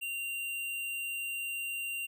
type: tone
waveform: square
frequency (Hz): 2771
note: F7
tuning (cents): -14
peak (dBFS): -35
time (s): 0.01-2.07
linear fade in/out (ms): 20
effects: none